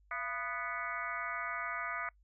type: harmonic tone with a mistuned harmonic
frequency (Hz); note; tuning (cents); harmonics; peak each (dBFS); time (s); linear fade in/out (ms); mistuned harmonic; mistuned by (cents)
246.9; B3; 0; 3 / 4 / 5 / 6 / 7 / 8 / 9; -46 / -48 / -40 / -42 / -48 / -43 / -44; 0.11-2.09; 2; 3; -140
effects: noise-tail reverb RT60 0.1 s tail -24 dB re dry + added 50 Hz sine -63 dBFS peak until 2.23 s